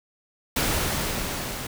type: noise with level ramp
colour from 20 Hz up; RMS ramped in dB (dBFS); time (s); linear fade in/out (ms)
pink; -23 to -33; 0.56-1.67; 5
effects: none